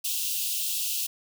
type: high-pass noise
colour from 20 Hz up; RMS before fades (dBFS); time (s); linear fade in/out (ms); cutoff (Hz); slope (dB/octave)
white; -29; 0.04-1.07; 10; 2600; 96
effects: none